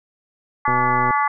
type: harmonic tone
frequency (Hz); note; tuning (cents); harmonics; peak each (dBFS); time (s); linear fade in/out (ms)
287.3; D4; -38; 3 / 4 / 5 / 6 / 7; -20 / -19 / -29 / -29 / -26; 0.65-1.28; 5
type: click train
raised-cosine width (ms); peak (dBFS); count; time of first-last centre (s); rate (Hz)
2; -15; 54; 0.68-1.107; 124
effects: none